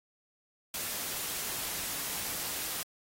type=noise; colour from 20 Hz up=white; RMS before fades=-36 dBFS; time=0.74-2.83 s; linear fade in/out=2 ms; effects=AAC 48 kbps